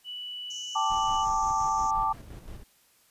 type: tone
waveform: sine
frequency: 2960 Hz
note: F#7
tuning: in tune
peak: -35 dBFS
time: 0.04-1.26 s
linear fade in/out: 50 ms
type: band-pass noise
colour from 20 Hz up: white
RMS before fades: -44 dBFS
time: 0.5-1.91 s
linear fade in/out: 5 ms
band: 5700 to 6800 Hz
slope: 96 dB/octave
type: chord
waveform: sine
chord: G suspended second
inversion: none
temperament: equal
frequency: 784 / 880 / 1174.7 Hz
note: G5 / A5 / D6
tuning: 0 / 0 / 0 cents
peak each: -32 / -27 / -27 dBFS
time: 0.75-2.13 s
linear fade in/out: 10 ms
type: noise with tremolo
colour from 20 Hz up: brown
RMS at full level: -40 dBFS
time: 0.9-2.64 s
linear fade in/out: 10 ms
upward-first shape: square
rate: 5.7 Hz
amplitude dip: 45%
effects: white hiss -63 dBFS RMS until 3.1 s + resampled to 32000 Hz